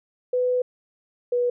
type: tone pair in turn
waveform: sine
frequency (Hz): 499.2 / 487.8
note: B4 / B4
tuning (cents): +19 / -21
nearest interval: unison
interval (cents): 40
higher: first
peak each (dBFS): -19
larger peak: neither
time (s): 0.33-0.62 / 1.32-1.5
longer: first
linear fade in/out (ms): 5
effects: none